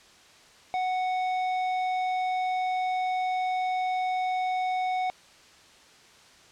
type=tone with tanh clipping; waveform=sine; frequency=740 Hz; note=F#5; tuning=in tune; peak=-27 dBFS; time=0.74-5.1 s; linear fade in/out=0 ms; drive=11 dB; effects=white hiss -54 dBFS RMS until 6.51 s + low-pass 6000 Hz 12 dB/octave